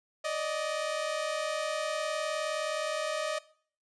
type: tone pair together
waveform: sawtooth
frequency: 582.8 / 622.3 Hz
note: D5 / D#5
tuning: -13 / 0 cents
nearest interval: minor second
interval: 113 cents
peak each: -32 / -28 dBFS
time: 0.24-3.39 s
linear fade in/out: 10 ms
effects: noise-tail reverb RT60 0.5 s tail -19 dB re dry + resampled to 22050 Hz